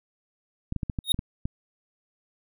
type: clicks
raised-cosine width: 5 ms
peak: -16 dBFS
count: 8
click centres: 0.724 / 0.763 / 0.832 / 0.898 / 0.988 / 1.144 / 1.191 / 1.455 s
type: tone with exponential growth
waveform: square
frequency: 3729 Hz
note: A#7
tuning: in tune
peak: -16 dBFS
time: 1.04-1.12 s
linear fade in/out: 2 ms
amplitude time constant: 17 ms
effects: none